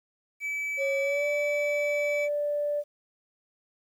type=tone; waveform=triangle; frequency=2300 Hz; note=D7; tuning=37 cents flat; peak=-27 dBFS; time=0.4-2.29 s; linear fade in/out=50 ms
type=tone with pitch glide; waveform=sine; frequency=550 to 586.1 Hz; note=C#5 to D5; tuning=-14 to -4 cents; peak=-25 dBFS; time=0.77-2.84 s; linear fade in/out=50 ms; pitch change=+110 cents; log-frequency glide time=1.01-1.26 s
effects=tanh soft clip ceiling -18 dBFS + 10-bit